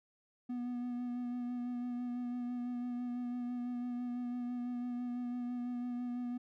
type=tone with vibrato; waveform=triangle; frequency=244.5 Hz; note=B3; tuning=17 cents flat; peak=-34 dBFS; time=0.49-6.38 s; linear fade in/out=10 ms; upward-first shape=sine; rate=6 Hz; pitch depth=19 cents each way; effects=none